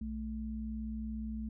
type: tone pair together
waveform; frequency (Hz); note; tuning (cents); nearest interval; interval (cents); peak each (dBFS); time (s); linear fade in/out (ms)
sine; 61.74 / 218.8; B1 / A3; 0 / -9; octave + minor seventh; 2191; -40 / -38; 0.01-1.49; 5
effects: none